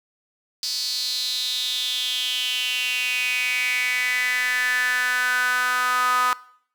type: tone with high-pass filter sweep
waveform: sawtooth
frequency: 250 Hz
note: B3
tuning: 21 cents sharp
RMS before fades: -23 dBFS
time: 0.63-6.33 s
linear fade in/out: 0 ms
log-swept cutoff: 4700 to 1200 Hz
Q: 6.9
effects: noise-tail reverb RT60 0.6 s tail -21 dB re dry